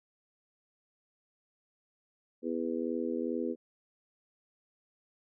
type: harmonic tone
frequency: 82.41 Hz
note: E2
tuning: in tune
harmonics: 3 / 4 / 5 / 6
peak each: -35 / -36 / -37 / -38 dBFS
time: 2.42-3.56 s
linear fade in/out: 50 ms
effects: none